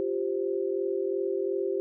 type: chord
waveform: sine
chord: F suspended second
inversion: none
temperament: equal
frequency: 349.2 / 392 / 523.3 Hz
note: F4 / G4 / C5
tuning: 0 / 0 / 0 cents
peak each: -32 / -28 / -34 dBFS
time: 0-1.8 s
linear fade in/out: 0 ms
effects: none